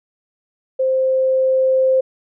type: tone with level ramp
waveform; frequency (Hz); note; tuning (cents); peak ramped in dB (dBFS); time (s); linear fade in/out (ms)
sine; 523.3; C5; 0; -14 to -11; 0.79-2.01; 10
effects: none